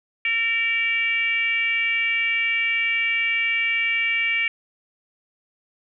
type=tone with frequency modulation; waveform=sine; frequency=2312 Hz; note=D7; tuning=28 cents flat; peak=-19 dBFS; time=0.25-4.48 s; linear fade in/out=2 ms; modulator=477 Hz; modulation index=0.78; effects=none